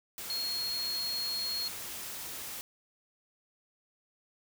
sine tone in noise, 4291 Hz, C8, 43 cents sharp, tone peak -32 dBFS, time 0.3-1.68 s, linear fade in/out 0 ms, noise white, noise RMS -41 dBFS, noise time 0.18-2.61 s, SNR +6 dB, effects none

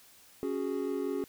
triangle chord, C# suspended fourth, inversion none, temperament equal, 277.2 / 370 / 415.3 Hz, C#4 / F#4 / G#4, 0 / 0 / 0 cents, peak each -33 dBFS, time 0.43-1.24 s, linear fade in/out 0 ms, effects white hiss -58 dBFS RMS until 1.28 s

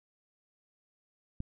click, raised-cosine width 5 ms, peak -24 dBFS, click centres 1.404 s, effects none

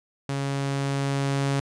sawtooth tone with level ramp, 138.59 Hz, C#3, in tune, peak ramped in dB -22 to -18 dBFS, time 0.29-1.6 s, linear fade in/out 2 ms, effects resampled to 22050 Hz

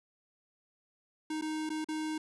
square tone with dropouts, 311.1 Hz, D#4, in tune, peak -34 dBFS, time 1.3-2.18 s, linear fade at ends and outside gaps 5 ms, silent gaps 1.413-1.421 / 1.693-1.701 / 1.845-1.886 s, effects resampled to 24000 Hz + 10-bit

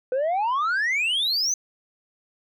sine exponential sweep, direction up, 493.9 to 6310 Hz, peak -18 dBFS, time 0.12-1.54 s, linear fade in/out 2 ms, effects tanh soft clip ceiling -20 dBFS

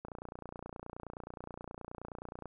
click train, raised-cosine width 1 ms, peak -29 dBFS, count 72, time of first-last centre 0.05-2.457 s, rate 29.5 Hz, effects none

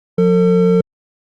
triangle tone pair together, 179 / 451.1 Hz, F3 / A4, +43 / +43 cents, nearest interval octave + major third, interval 1600 cents, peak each -10 dBFS, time 0.18-0.81 s, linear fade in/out 5 ms, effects Opus 48 kbps

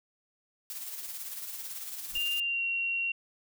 blue noise with tremolo, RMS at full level -38 dBFS, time 0.7-2.4 s, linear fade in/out 0 ms, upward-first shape sine, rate 18 Hz, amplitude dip 45%
brown noise with exponential growth, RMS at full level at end -44 dBFS, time 1.98-2.18 s, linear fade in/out 5 ms, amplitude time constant 43 ms
sine tone with pitch glide, 2796 to 2745 Hz, F7 to F7, +1 to -31 cents, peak -28 dBFS, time 2.15-3.12 s, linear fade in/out 5 ms, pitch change -32 cents, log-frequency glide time 2.39-2.63 s
effects none

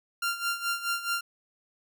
sawtooth tone with tremolo, 1389 Hz, F6, 10 cents flat, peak -22 dBFS, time 0.22-1.21 s, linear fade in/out 5 ms, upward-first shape sine, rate 4.7 Hz, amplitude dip 75%, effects none

